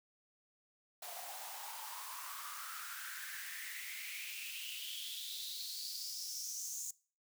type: noise with high-pass filter sweep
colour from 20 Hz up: white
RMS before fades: -45 dBFS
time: 1.02-6.91 s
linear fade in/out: 5 ms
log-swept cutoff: 660 to 6900 Hz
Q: 6.5
effects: noise-tail reverb RT60 0.4 s tail -22 dB re dry